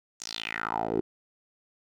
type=tone with band-pass filter sweep; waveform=10% pulse; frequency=55.6 Hz; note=A1; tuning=19 cents sharp; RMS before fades=-32 dBFS; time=0.2-1.01 s; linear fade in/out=10 ms; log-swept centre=6900 to 350 Hz; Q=4.7; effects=none